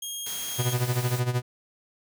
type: tone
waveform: 15% pulse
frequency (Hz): 3250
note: G#7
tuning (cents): -38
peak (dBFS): -25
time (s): 0.02-0.74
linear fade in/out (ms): 5
type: noise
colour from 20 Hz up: white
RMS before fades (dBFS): -37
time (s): 0.26-1.2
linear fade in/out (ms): 5
type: tone with tremolo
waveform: 45% pulse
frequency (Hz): 123.47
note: B2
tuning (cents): 0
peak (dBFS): -21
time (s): 0.58-1.42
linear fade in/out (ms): 20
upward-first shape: sine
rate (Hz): 13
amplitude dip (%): 75
effects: none